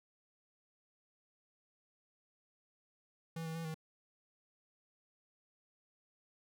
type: tone with pitch steps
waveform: square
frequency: 164.1 / 161.5 / 165.1 / 158.8 Hz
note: E3 / E3 / E3 / D#3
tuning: -8 / -35 / +3 / +36 cents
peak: -40 dBFS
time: 3.36-3.744 s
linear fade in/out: 5 ms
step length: 96 ms
effects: none